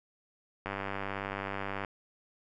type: click train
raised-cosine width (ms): 0.5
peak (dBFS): -20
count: 118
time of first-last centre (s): 0.66-1.848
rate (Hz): 98.5
effects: none